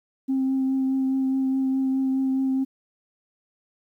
sine tone with vibrato, 265.2 Hz, C4, 23 cents sharp, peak -19 dBFS, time 0.28-2.65 s, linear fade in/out 20 ms, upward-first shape triangle, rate 4.8 Hz, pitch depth 15 cents each way, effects tanh soft clip ceiling -17 dBFS + 10-bit

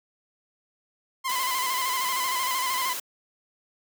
sawtooth tone with vibrato, 1030 Hz, C6, 28 cents flat, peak -22 dBFS, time 1.24-2.94 s, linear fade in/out 20 ms, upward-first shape square, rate 13 Hz, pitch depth 47 cents each way
white noise, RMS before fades -33 dBFS, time 1.29-3 s, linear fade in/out 5 ms
effects high-pass 300 Hz 12 dB/octave

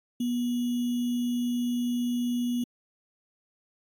sine tone with sample-and-hold, 242.6 Hz, B3, 31 cents flat, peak -25 dBFS, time 0.2-2.64 s, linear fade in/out 5 ms, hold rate 3150 Hz, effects AAC 64 kbps

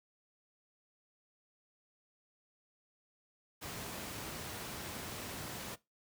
pink noise, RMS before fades -43 dBFS, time 3.61-5.76 s, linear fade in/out 20 ms, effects noise-tail reverb RT60 0.2 s tail -19 dB re dry + high-pass 80 Hz 12 dB/octave

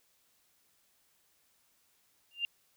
sine tone with exponential growth, 2794 Hz, F7, in tune, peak -26 dBFS, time 2.31-2.45 s, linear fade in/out 1 ms, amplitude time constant 29 ms, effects white hiss -71 dBFS RMS until 2.76 s

